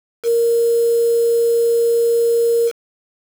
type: tone with quantisation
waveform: sine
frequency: 466.2 Hz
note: A#4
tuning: in tune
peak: -12 dBFS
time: 0.23-2.72 s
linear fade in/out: 50 ms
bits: 5
effects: none